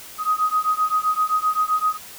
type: beating tone pair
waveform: sine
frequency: 1250 / 1257.7 Hz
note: D#6 / D#6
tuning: +8 / +18 cents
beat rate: 7.7 Hz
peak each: -21 dBFS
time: 0.18-1.98 s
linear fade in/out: 50 ms
effects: white hiss -40 dBFS RMS until 2.18 s